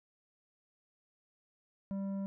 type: tone with tanh clipping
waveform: sine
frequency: 196 Hz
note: G3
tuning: in tune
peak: -36 dBFS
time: 1.91-2.26 s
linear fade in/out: 0 ms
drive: 9 dB
effects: none